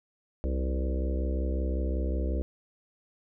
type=harmonic tone with a mistuned harmonic; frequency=65.41 Hz; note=C2; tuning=in tune; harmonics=1 / 3 / 4 / 5 / 6 / 7 / 8 / 9; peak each=-27 / -39 / -41 / -38 / -42 / -43 / -41 / -43 dBFS; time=0.44-2.42 s; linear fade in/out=0 ms; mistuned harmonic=8; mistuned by=-46 cents; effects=none